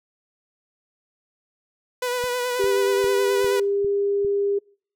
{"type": "tone with vibrato", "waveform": "sawtooth", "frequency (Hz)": 493.9, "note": "B4", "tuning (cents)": 0, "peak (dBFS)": -19, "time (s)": [2.02, 3.6], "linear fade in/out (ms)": 5, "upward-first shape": "sine", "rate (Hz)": 9.4, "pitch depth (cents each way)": 29}
{"type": "click train", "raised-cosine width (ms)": 5, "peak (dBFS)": -27, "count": 6, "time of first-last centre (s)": [2.24, 4.248], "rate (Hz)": 2.49}
{"type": "tone with pitch glide", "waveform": "sine", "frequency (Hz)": [395.6, 402.1], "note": ["G4", "G4"], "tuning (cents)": [16, 44], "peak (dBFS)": -19, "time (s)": [2.59, 4.59], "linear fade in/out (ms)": 10, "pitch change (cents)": 28, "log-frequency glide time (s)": [2.92, 3.9]}
{"effects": ["noise-tail reverb RT60 0.5 s tail -26 dB re dry"]}